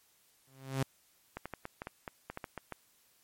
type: tone with exponential growth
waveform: sawtooth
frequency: 133.9 Hz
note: C3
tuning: 40 cents sharp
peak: -23 dBFS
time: 0.47-0.83 s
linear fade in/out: 5 ms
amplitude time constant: 77 ms
type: clicks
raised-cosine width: 0.5 ms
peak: -24 dBFS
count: 12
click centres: 1.37 / 1.456 / 1.537 / 1.654 / 1.819 / 1.871 / 2.078 / 2.3 / 2.374 / 2.442 / 2.577 / 2.723 s
effects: white hiss -68 dBFS RMS until 3.23 s + MP3 64 kbps